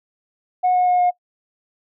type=tone with pitch steps; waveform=sine; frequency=730 / 725.4 / 720.8 / 716.2 Hz; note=F#5 / F#5 / F#5 / F5; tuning=-24 / -34 / -45 / +43 cents; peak=-12 dBFS; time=0.63-1.11 s; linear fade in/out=20 ms; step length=120 ms; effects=noise-tail reverb RT60 0.1 s tail -21 dB re dry + tanh soft clip ceiling -11 dBFS